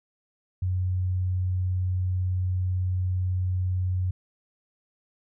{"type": "tone", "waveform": "sine", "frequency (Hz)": 91.8, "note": "F#2", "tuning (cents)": -13, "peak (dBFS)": -23, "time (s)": [0.62, 4.11], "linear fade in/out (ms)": 5, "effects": []}